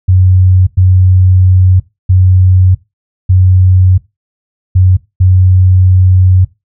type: tone bursts at uneven times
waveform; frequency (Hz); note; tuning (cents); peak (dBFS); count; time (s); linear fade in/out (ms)
sine; 92.5; F#2; 0; -3; 6; 0.08-0.67 / 0.77-1.8 / 2.09-2.75 / 3.29-3.98 / 4.75-4.97 / 5.2-6.45; 10
effects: noise-tail reverb RT60 0.2 s tail -17 dB re dry